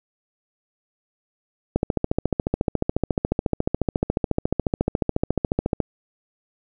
click train, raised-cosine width 2 ms, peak -6 dBFS, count 58, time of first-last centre 1.76-5.803 s, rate 14.1 Hz, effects none

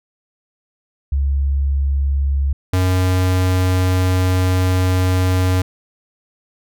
sine / square tone pair in turn, 69.3 / 92.16 Hz, C#2 / F#2, 0 / -6 cents, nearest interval perfect fourth, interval 494 cents, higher second, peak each -14 dBFS, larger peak neither, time 1.12-2.53 / 2.73-5.62 s, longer second, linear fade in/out 5 ms, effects none

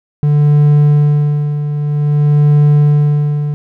triangle tone with tremolo, 147.3 Hz, D3, 6 cents sharp, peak -3 dBFS, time 0.23-3.54 s, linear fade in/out 0 ms, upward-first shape sine, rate 0.52 Hz, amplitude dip 65%, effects none

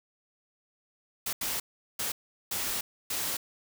white noise bursts at uneven times, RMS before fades -32 dBFS, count 5, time 1.26-1.33 / 1.41-1.6 / 1.99-2.12 / 2.51-2.81 / 3.1-3.37 s, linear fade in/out 5 ms, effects none

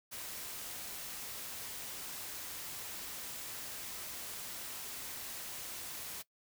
white noise, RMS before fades -44 dBFS, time 0.11-6.23 s, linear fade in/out 20 ms, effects noise-tail reverb RT60 0.1 s tail -19 dB re dry

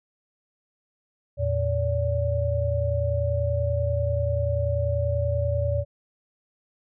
sine tone cluster, 82 / 112.3 / 574 Hz, E2 / A2 / D5, -9 / +36 / -40 cents, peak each -26 dBFS, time 1.37-5.85 s, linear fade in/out 50 ms, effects none

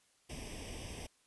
pink noise with comb filter, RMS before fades -45 dBFS, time 0.29-1.07 s, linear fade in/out 10 ms, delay 0.36 ms, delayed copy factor +0.85, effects white hiss -71 dBFS RMS until 1.26 s + resampled to 24000 Hz

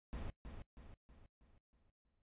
brown noise with echo, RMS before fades -44 dBFS, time 0.13-0.3 s, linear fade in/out 0 ms, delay 320 ms, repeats 6, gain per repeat -6 dB, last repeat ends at 2.22 s, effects noise-tail reverb RT60 0.1 s tail -19 dB re dry + resampled to 8000 Hz

